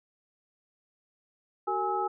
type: tone cluster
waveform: sine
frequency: 377.4 / 456.1 / 829 / 1293 Hz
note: F#4 / A#4 / G#5 / E6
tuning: +34 / -38 / -3 / -34 cents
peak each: -33 / -37 / -29 / -33 dBFS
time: 1.67-2.08 s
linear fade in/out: 10 ms
effects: none